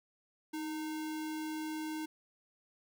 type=tone with sample-and-hold; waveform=sine; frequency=312.8 Hz; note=D#4; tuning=9 cents sharp; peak=-36 dBFS; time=0.53-2.06 s; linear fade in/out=10 ms; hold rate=1225 Hz; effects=none